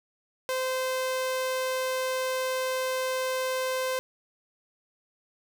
sawtooth tone, 517 Hz, C5, 21 cents flat, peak -23 dBFS, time 0.49-3.99 s, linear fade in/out 0 ms, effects none

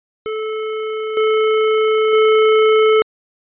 square tone with level steps, 435.2 Hz, A4, 19 cents flat, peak -21 / -13 / -10 dBFS, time 0.26-3.02 s, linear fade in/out 0 ms, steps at 1.17 / 2.13 s, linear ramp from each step 2 ms, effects resampled to 8000 Hz

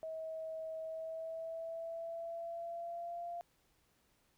sine tone with pitch glide, 641 to 691 Hz, E5 to F5, -49 to -19 cents, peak -40 dBFS, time 0.03-3.41 s, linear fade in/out 0 ms, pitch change +130 cents, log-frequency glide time 0.81-3.25 s, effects pink hiss -74 dBFS RMS until 4.37 s

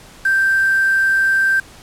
sine tone with quantisation, 1568 Hz, G6, in tune, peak -12 dBFS, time 0.25-1.6 s, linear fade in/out 5 ms, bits 5, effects pink hiss -42 dBFS RMS until 1.82 s + low-pass 11000 Hz 12 dB/octave

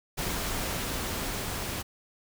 pink noise with level ramp, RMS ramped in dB -31 to -34 dBFS, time 0.17-1.83 s, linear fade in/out 20 ms, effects none

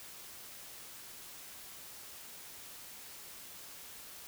silence, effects white hiss -50 dBFS RMS until 4.27 s

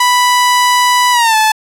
sawtooth tone with pitch glide, 987.8 to 869.9 Hz, B5 to A5, 0 to -20 cents, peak -4 dBFS, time 0-1.52 s, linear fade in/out 5 ms, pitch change -220 cents, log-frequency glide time 1.12-1.36 s, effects low-pass 12000 Hz 12 dB/octave

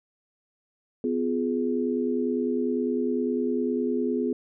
sine chord, F diminished, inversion second, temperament just, 251.4 / 349.2 / 419.1 Hz, Cb4 / F4 / Ab4, +31 / 0 / +16 cents, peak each -26 / -30 / -28 dBFS, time 1.04-4.33 s, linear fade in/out 2 ms, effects none

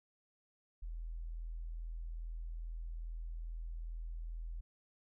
sine tone, 41.2 Hz, E1, in tune, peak -40 dBFS, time 0.82-4.61 s, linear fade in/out 10 ms, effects none

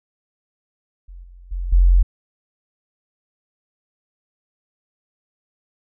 sine tone with level steps, 44.3 Hz, F1, 25 cents sharp, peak -35 / -40 / -22 / -9 dBFS, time 1.08-2.03 s, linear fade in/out 10 ms, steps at 1.23 / 1.51 / 1.72 s, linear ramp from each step 10 ms, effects none

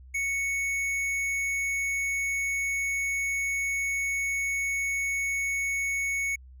sine tone with tanh clipping, 2217 Hz, C#7, in tune, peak -28 dBFS, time 0.14-6.36 s, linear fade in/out 10 ms, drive 13 dB, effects added 64 Hz sine -46 dBFS peak until 6.6 s

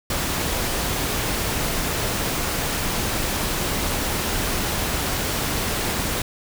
pink noise, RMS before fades -24 dBFS, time 0.1-6.22 s, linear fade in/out 2 ms, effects none

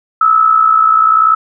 sine tone with amplitude modulation, 1300 Hz, E6, 24 cents flat, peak -3 dBFS, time 0.21-1.35 s, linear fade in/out 5 ms, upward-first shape sine, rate 60.5 Hz, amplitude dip 65%, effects none

